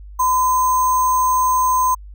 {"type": "tone with sample-and-hold", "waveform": "sine", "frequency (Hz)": 1014, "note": "B5", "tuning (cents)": 45, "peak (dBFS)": -13, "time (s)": [0.19, 1.95], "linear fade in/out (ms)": 10, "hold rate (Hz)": 7350, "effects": ["added 50 Hz sine -34 dBFS peak until 2.14 s"]}